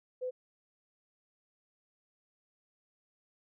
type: tone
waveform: sine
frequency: 506 Hz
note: B4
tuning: 42 cents sharp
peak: -33 dBFS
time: 0.21-0.31 s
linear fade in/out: 20 ms
effects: none